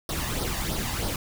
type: noise with flanger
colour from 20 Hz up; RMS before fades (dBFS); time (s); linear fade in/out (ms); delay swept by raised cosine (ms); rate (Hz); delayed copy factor
pink; -29; 0.09-1.16; 2; 0.2 to 1.11; 3.1; +0.6
effects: none